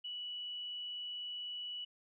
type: tone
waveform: sine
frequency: 2948 Hz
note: F#7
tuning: 7 cents flat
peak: -40 dBFS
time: 0.04-1.85 s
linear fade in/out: 10 ms
effects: none